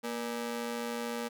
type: ring-modulated tone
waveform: sawtooth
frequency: 355.6 Hz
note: F4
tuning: 31 cents sharp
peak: -27 dBFS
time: 0.03-1.29 s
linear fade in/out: 20 ms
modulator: 121 Hz
effects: none